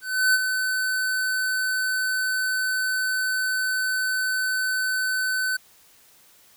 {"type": "tone with ADSR envelope", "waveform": "square", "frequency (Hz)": 1516, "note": "F#6", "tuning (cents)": 42, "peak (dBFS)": -16, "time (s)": [0.01, 5.57], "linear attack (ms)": 330, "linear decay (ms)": 37, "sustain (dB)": -7, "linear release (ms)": 9, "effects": ["white hiss -55 dBFS RMS until 6.56 s"]}